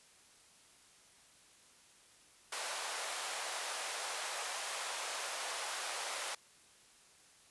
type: high-pass noise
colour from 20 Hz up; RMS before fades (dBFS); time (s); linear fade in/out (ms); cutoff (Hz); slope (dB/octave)
pink; -40; 2.52-6.35; 5; 590; 24
effects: white hiss -63 dBFS RMS until 7.5 s + resampled to 24000 Hz